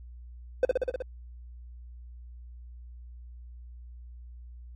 triangle tone with echo, 510 Hz, C5, 44 cents flat, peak -16 dBFS, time 0.63-0.65 s, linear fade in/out 2 ms, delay 62 ms, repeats 6, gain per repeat -2 dB, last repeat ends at 1.022 s, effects added 60 Hz sine -43 dBFS peak until 4.75 s + AAC 32 kbps

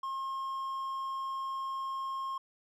triangle tone, 1072 Hz, C6, 42 cents sharp, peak -32 dBFS, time 0.03-2.38 s, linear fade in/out 5 ms, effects none

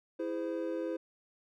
triangle chord, E augmented, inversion none, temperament just, 329.6 / 412 / 515 Hz, E4 / G#4 / B#4, 0 / -14 / -28 cents, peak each -34 / -39 / -35 dBFS, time 0.19-0.97 s, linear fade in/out 10 ms, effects none

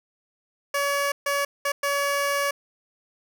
15% pulse tone bursts at uneven times, 566 Hz, C#5, 36 cents sharp, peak -16 dBFS, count 4, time 0.74-1.12 / 1.26-1.45 / 1.65-1.72 / 1.83-2.51 s, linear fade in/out 5 ms, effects none

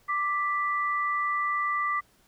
sine tone pair together, 1174.7 / 1975.6 Hz, D6 / B6, 0 / 0 cents, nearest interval major sixth, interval 900 cents, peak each -26 / -30 dBFS, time 0.08-2.01 s, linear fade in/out 20 ms, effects pink hiss -63 dBFS RMS until 2.27 s

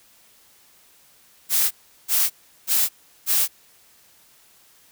blue noise bursts, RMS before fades -19 dBFS, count 4, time 1.49-3.48 s, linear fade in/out 50 ms, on 220 ms, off 370 ms, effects white hiss -55 dBFS RMS until 4.91 s

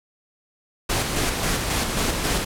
pink noise with tremolo, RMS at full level -22 dBFS, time 0.89-2.45 s, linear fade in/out 10 ms, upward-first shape square, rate 3.7 Hz, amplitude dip 35%, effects low-pass 12000 Hz 12 dB/octave

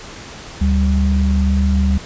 sine tone pair together, 73.04 / 195 Hz, D2 / G3, -9 / -9 cents, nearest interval octave + perfect fourth, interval 1700 cents, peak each -13 / -17 dBFS, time 0.61-1.98 s, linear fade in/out 5 ms, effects pink hiss -34 dBFS RMS until 2.05 s + resampled to 16000 Hz

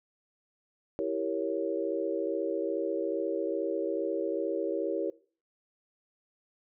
sine chord, E diminished seventh, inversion none, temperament equal, 329.6 / 392 / 466.2 / 554.4 Hz, E4 / G4 / Bb4 / Db5, 0 / 0 / 0 / 0 cents, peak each -34 dBFS, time 0.99-5.1 s, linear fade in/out 0 ms, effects noise-tail reverb RT60 0.4 s tail -20 dB re dry

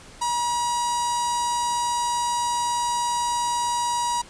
sawtooth tone with notch filter, 960 Hz, B5, 49 cents flat, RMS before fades -24 dBFS, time 0.21-4.22 s, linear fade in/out 10 ms, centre 2200 Hz, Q 0.53, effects pink hiss -46 dBFS RMS until 4.29 s + resampled to 22050 Hz

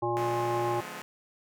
harmonic tone, 118.2 Hz, A#2, 24 cents sharp, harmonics 1 / 3 / 5 / 7 / 9, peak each -36 / -30 / -36 / -31 / -35 dBFS, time 0.02-0.81 s, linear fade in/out 10 ms
5% pulse chord, D diminished seventh, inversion none, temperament just, 146.83 / 176.2 / 211.4 / 253.7 Hz, D3 / F3 / Ab3 / Cb4, 0 / +16 / +31 / +47 cents, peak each -36 / -33 / -32 / -33 dBFS, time 0.17-1.02 s, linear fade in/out 0 ms
effects none

